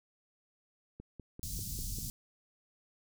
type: click train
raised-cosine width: 3 ms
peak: -33 dBFS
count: 6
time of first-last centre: 1-1.986 s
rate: 5.07 Hz
type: band-stop noise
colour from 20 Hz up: pink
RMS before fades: -39 dBFS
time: 1.43-2.1 s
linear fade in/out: 0 ms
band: 180 to 5000 Hz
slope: 24 dB/octave
effects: none